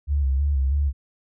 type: tone with vibrato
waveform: sine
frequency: 69.4 Hz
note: C#2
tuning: 3 cents sharp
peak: -18 dBFS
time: 0.07-0.93 s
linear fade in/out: 50 ms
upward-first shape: square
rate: 3.1 Hz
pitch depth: 61 cents each way
effects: none